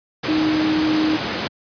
sine tone in noise, 311.1 Hz, D#4, in tune, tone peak -16 dBFS, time 0.28-1.17 s, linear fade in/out 10 ms, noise pink, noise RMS -23 dBFS, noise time 0.23-1.48 s, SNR +4 dB, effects high-pass 150 Hz 12 dB/octave + resampled to 11025 Hz

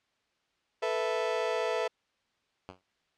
35% pulse chord, A suspended second, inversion none, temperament just, 440 / 495 / 660 Hz, A4 / B4 / E5, 0 / +4 / +2 cents, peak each -31 dBFS, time 0.82-1.88 s, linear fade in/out 10 ms
5% pulse tone with exponential decay, 92.5 Hz, F#2, in tune, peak -29 dBFS, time 2.69-2.82 s, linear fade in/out 0 ms, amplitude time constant 28 ms
effects white hiss -74 dBFS RMS until 3.17 s + low-pass 4000 Hz 12 dB/octave

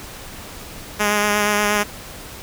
5% pulse tone with vibrato, 207.7 Hz, G#3, in tune, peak -5 dBFS, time 0.99-1.84 s, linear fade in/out 20 ms, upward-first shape sine, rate 8.4 Hz, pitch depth 19 cents each way, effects pink hiss -36 dBFS RMS until 2.42 s

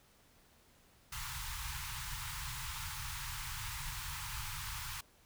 pink band-stop noise, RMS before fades -42 dBFS, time 1.12-5.01 s, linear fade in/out 5 ms, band 150 to 850 Hz, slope 96 dB/octave, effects pink hiss -66 dBFS RMS until 5.25 s

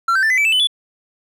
triangle tone with pitch steps, 1358 / 1550.9 / 1771.3 / 2023 / 2310 / 2639 / 3014 / 3442 Hz, F6 / G6 / A6 / B6 / D7 / E7 / F#7 / A7, -49 / -19 / +11 / +41 / -29 / +1 / +31 / -39 cents, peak -11 dBFS, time 0.08-0.672 s, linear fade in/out 5 ms, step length 74 ms, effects none

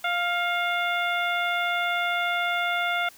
harmonic tone with a mistuned harmonic, 698.5 Hz, F5, in tune, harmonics 1 / 2 / 3 / 4 / 5, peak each -28 / -27 / -29 / -36 / -34 dBFS, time 0.04-3.09 s, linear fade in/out 5 ms, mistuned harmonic 3, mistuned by +38 cents, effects white hiss -51 dBFS RMS until 3.17 s

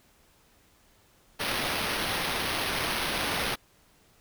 violet noise with sample-and-hold, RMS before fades -30 dBFS, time 1.39-3.56 s, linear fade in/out 20 ms, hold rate 7350 Hz, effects pink hiss -62 dBFS RMS until 4.2 s

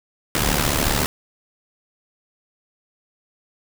pink noise with amplitude modulation, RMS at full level -17 dBFS, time 0.35-1.06 s, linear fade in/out 0 ms, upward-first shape sine, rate 73.7 Hz, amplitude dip 75%, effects none

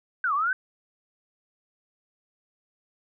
sine linear two-way sweep, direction down then up, 1568 to 1086 to 1568 Hz, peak -22 dBFS, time 0.24-0.53 s, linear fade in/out 2 ms, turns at 0.34 s, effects none

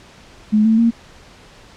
sine tone with pitch steps, 213.3 / 222.1 / 231.3 Hz, G#3 / A3 / A#3, +46 / +16 / -13 cents, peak -10 dBFS, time 0.52-0.91 s, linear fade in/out 20 ms, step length 130 ms, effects pink hiss -44 dBFS RMS until 1.76 s + low-pass 6000 Hz 12 dB/octave

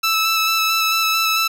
15% pulse tone with vibrato, 1315 Hz, E6, 5 cents flat, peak -9 dBFS, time 0.03-1.48 s, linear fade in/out 10 ms, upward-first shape square, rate 4.5 Hz, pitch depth 11 cents each way, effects none

